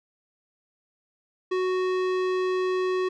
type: tone with tanh clipping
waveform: sine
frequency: 370 Hz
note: F#4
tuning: in tune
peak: -25 dBFS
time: 1.51-3.09 s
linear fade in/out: 10 ms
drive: 18 dB
effects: none